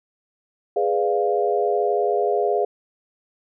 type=chord; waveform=sine; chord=G# diminished seventh; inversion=none; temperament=equal; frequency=415.3 / 493.9 / 587.3 / 698.5 Hz; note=G#4 / B4 / D5 / F5; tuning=0 / 0 / 0 / 0 cents; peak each=-21 / -25 / -27 / -23 dBFS; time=0.76-2.65 s; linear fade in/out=5 ms; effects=none